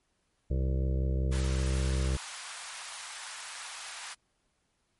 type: harmonic tone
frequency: 65.41 Hz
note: C2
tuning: in tune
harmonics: 1 / 2 / 3 / 5 / 6 / 7 / 8 / 9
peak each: -27 / -33 / -40 / -42 / -45 / -44 / -47 / -47 dBFS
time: 0.5-2.17 s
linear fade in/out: 10 ms
type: high-pass noise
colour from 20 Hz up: pink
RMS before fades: -42 dBFS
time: 1.31-4.15 s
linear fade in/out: 20 ms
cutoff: 890 Hz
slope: 24 dB/octave
effects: pink hiss -75 dBFS RMS until 4.99 s + MP3 48 kbps